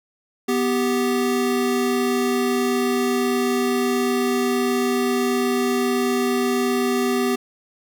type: tone pair together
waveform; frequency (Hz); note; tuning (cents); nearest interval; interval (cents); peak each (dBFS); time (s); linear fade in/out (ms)
square; 246.9 / 392; B3 / G4; 0 / 0; minor sixth; 800; -22; 0.48-7.36; 10
effects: none